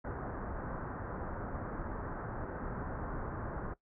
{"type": "low-pass noise", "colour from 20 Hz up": "pink", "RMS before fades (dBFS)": -40, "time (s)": [0.04, 3.74], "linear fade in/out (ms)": 10, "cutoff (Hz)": 1600, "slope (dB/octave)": 48, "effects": ["noise-tail reverb RT60 0.1 s tail -18 dB re dry"]}